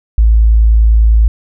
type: tone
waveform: sine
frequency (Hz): 55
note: A1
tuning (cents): 0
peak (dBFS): -4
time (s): 0.18-1.28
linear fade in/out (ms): 0
effects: none